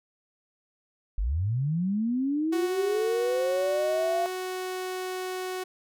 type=linear sweep; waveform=sine; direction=up; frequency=41.91 to 698.5 Hz; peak=-24 dBFS; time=1.18-4.26 s; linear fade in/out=0 ms
type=tone; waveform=sawtooth; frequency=370 Hz; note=F#4; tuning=in tune; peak=-27 dBFS; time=2.52-5.64 s; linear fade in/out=10 ms
effects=none